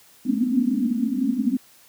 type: band-pass noise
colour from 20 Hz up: pink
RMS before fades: -22 dBFS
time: 0.25-1.57 s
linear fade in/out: 5 ms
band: 220 to 270 Hz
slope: 96 dB/octave
effects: white hiss -53 dBFS RMS until 1.88 s + high-pass 80 Hz 12 dB/octave